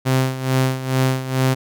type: tone with tremolo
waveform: sawtooth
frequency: 130.81 Hz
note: C3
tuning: in tune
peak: -10 dBFS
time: 0.05-1.55 s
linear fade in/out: 20 ms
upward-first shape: sine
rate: 2.3 Hz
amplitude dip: 75%
effects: none